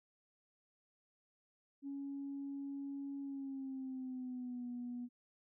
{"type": "tone with pitch glide", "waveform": "sine", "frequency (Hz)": [278.5, 243.9], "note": ["C#4", "B3"], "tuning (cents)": [8, -21], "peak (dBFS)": -40, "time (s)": [1.82, 5.09], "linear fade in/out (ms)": 50, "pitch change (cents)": -229, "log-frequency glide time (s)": [3.21, 4.67], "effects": ["tanh soft clip ceiling -36 dBFS"]}